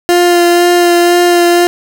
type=tone with vibrato; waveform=30% pulse; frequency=349.2 Hz; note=F4; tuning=in tune; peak=-3 dBFS; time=0.09-1.67 s; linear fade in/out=0 ms; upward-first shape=sine; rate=2 Hz; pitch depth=14 cents each way; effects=none